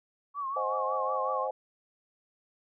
sine tone with vibrato, 1109 Hz, C#6, in tune, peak -31 dBFS, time 0.34-1.48 s, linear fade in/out 50 ms, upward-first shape triangle, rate 5.4 Hz, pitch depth 94 cents each way
sine chord, Ab dominant seventh, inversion first, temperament equal, 523.3 / 622.3 / 740 / 830.6 Hz, C5 / Eb5 / Gb5 / Ab5, 0 / 0 / 0 / 0 cents, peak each -33 / -36 / -38 / -35 dBFS, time 0.56-1.51 s, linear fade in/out 5 ms
effects none

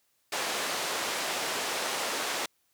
pink band-pass noise, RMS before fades -32 dBFS, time 0.32-2.46 s, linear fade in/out 5 ms, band 480 to 8800 Hz, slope 12 dB/octave, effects white hiss -72 dBFS RMS until 2.73 s

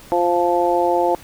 harmonic tone, 174.61 Hz, F3, in tune, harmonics 2 / 3 / 4 / 5, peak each -20 / -20 / -20 / -20 dBFS, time 0.12-1.15 s, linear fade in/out 0 ms, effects pink hiss -43 dBFS RMS until 1.23 s

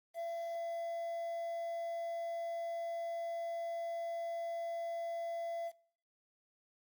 triangle tone with quantisation, 675 Hz, E5, 41 cents sharp, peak -35 dBFS, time 0.14-5.72 s, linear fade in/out 50 ms, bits 10, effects noise-tail reverb RT60 0.6 s tail -24 dB re dry + Opus 24 kbps

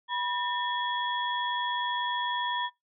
sine tone cluster, 976 / 1806 / 3345 Hz, B5 / A6 / G#7, -21 / +45 / +12 cents, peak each -30 / -35 / -35 dBFS, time 0.08-2.7 s, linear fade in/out 50 ms, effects noise-tail reverb RT60 0.2 s tail -23 dB re dry

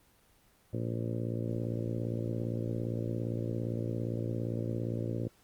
harmonic tone, 57.5 Hz, A#1, 23 cents flat, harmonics 2 / 3 / 4 / 5 / 6 / 7 / 8 / 9 / 10, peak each -34 / -42 / -40 / -42 / -41 / -47 / -46 / -44 / -49 dBFS, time 0.73-5.28 s, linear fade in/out 5 ms, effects pink hiss -65 dBFS RMS until 5.43 s + Opus 24 kbps

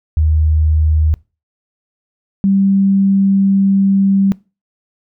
sine tone pair in turn, 77.78 / 195.55 Hz, D#2 / G3, 0 / -4 cents, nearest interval octave + major third, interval 1596 cents, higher second, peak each -9 dBFS, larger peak neither, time 0.17-1.14 / 2.44-4.32 s, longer second, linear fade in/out 0 ms, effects noise-tail reverb RT60 0.3 s tail -23 dB re dry

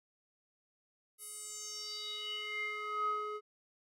square tone with band-pass filter sweep, 422.1 Hz, G#4, 28 cents sharp, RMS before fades -40 dBFS, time 1.18-3.41 s, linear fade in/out 50 ms, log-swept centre 11000 to 850 Hz, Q 5.4, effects none

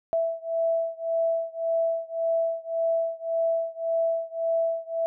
sine beating tone pair, 660 / 661.8 Hz, E5 / E5, +2 / +7 cents, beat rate 1.8 Hz, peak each -26 / -27 dBFS, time 0.13-5.06 s, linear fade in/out 0 ms, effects none

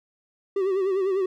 triangle tone with vibrato, 383.5 Hz, G4, 38 cents flat, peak -19 dBFS, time 0.56-1.26 s, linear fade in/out 5 ms, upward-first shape sine, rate 10 Hz, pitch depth 74 cents each way, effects none

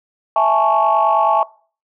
sine chord, A major seventh, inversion second, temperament equal, 659.3 / 830.6 / 880 / 1108.7 Hz, E5 / G#5 / A5 / C#6, 0 / 0 / 0 / 0 cents, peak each -16 dBFS, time 0.36-1.43 s, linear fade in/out 2 ms, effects noise-tail reverb RT60 0.4 s tail -21 dB re dry + tanh soft clip ceiling -4 dBFS

